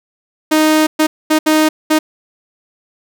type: tone bursts at uneven times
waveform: sawtooth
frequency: 310.5 Hz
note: D#4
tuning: 3 cents flat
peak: -5 dBFS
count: 5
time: 0.51-0.87 / 0.99-1.07 / 1.3-1.39 / 1.46-1.69 / 1.9-1.99 s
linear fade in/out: 10 ms
effects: none